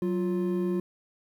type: tone pair together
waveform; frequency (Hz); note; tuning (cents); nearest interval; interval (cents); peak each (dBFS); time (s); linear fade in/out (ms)
triangle; 185.99 / 351.1; F#3 / F4; +9 / +9; major seventh; 1100; -26; 0.02-0.8; 2
effects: 10-bit